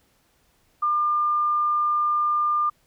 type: tone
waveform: sine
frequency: 1200 Hz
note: D6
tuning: 37 cents sharp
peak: -19 dBFS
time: 0.82-2.7 s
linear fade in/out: 10 ms
effects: pink hiss -64 dBFS RMS until 2.86 s